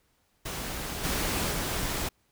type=noise with level steps; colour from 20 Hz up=pink; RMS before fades=-35 / -29 / -31 dBFS; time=0.45-2.09 s; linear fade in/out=10 ms; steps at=1.03 / 1.5 s; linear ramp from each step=20 ms; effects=pink hiss -70 dBFS RMS until 2.31 s